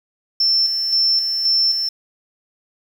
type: tone with tremolo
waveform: sine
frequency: 5360 Hz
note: E8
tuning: 28 cents sharp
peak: -13 dBFS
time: 0.4-1.89 s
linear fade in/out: 5 ms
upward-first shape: square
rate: 1.9 Hz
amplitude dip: 45%
effects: 7-bit